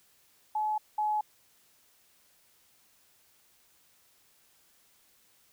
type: tone pair in turn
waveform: sine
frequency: 855 / 849.1 Hz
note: A5 / G#5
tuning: -50 / +38 cents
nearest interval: unison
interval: 12 cents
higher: first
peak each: -27 / -26 dBFS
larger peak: second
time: 0.55-0.78 / 0.98-1.21 s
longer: neither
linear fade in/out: 5 ms
effects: white hiss -65 dBFS RMS until 5.52 s